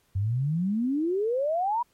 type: exponential sweep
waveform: sine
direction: up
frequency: 92.5 to 987.8 Hz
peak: -23 dBFS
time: 0.15-1.83 s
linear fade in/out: 10 ms
effects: pink hiss -67 dBFS RMS until 1.93 s + MP3 64 kbps